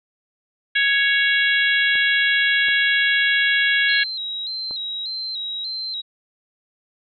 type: harmonic tone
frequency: 555 Hz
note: C#5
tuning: 2 cents sharp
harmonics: 3 / 4 / 5 / 6 / 7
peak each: -18 / -22 / -25 / -23 / -29 dBFS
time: 0.75-4.04 s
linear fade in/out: 10 ms
type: clicks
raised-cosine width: 1 ms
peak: -25 dBFS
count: 3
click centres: 1.955 / 2.685 / 4.71 s
type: tone with vibrato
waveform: sine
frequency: 3972 Hz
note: B7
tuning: 9 cents sharp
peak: -25 dBFS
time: 3.88-6.02 s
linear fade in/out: 20 ms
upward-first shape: square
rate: 1.7 Hz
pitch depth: 60 cents each way
effects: none